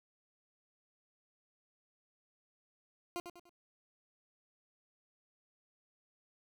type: tone with echo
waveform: 20% pulse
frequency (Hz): 349.2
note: F4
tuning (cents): 0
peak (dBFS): -32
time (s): 3.16-3.2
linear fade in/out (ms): 0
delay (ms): 98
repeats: 3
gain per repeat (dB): -8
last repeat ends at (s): 3.494
effects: none

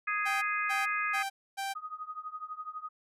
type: harmonic tone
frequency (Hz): 415.3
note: G#4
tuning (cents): 0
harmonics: 3 / 4 / 5 / 6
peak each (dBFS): -33 / -34 / -35 / -36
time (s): 0.07-1.23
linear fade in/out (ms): 10
type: tone bursts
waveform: sawtooth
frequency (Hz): 784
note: G5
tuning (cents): 0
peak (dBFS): -29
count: 4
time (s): 0.25-1.74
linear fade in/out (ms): 20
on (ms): 170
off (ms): 270
type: tone with tremolo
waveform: sine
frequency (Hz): 1249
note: D#6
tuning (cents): +6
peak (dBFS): -34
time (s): 1.75-2.89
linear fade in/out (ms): 10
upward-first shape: triangle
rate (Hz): 12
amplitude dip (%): 95
effects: resampled to 32000 Hz

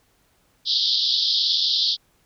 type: band-pass noise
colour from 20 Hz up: pink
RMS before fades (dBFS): -21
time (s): 0.65-1.97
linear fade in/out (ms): 50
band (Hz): 3300 to 5100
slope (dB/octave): 96
effects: pink hiss -63 dBFS RMS until 2.25 s

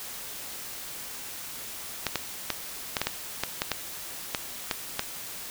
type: clicks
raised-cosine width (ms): 0.2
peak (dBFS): -8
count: 12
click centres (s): 2.067 / 2.157 / 2.503 / 2.968 / 3.016 / 3.07 / 3.436 / 3.619 / 3.717 / 4.348 / 4.712 / 4.994
effects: white hiss -39 dBFS RMS until 5.5 s

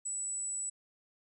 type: tone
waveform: sine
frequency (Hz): 7902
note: B8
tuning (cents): 0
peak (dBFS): -34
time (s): 0.05-0.7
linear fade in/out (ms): 10
effects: none

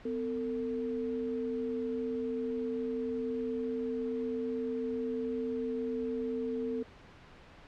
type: tone pair together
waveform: sine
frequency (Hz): 252.9 / 450.6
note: B3 / A4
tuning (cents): +41 / +41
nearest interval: minor seventh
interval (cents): 1000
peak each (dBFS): -35 / -34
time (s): 0.05-6.83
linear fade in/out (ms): 5
effects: pink hiss -54 dBFS RMS until 7.67 s + low-pass 3000 Hz 12 dB/octave

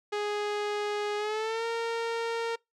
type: tone with pitch glide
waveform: sawtooth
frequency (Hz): 415.3 to 460.8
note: G#4 to A#4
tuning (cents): 0 to -20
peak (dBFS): -25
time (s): 0.12-2.56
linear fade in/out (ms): 10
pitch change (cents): +180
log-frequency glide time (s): 1.17-1.65
effects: noise-tail reverb RT60 0.2 s tail -25 dB re dry + low-pass 5000 Hz 12 dB/octave

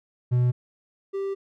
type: tone pair in turn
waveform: triangle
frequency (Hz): 123.47 / 392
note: B2 / G4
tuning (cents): 0 / 0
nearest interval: octave + minor sixth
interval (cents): 2000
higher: second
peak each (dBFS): -16 / -24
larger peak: first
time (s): 0.31-0.52 / 1.13-1.35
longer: second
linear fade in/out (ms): 20
effects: none

